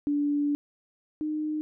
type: tone pair in turn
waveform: sine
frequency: 290.2 / 306 Hz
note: D4 / D#4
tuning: -21 / -29 cents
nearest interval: minor second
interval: 92 cents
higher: second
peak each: -23 / -27 dBFS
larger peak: first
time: 0.07-0.55 / 1.21-1.61 s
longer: first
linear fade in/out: 0 ms
effects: none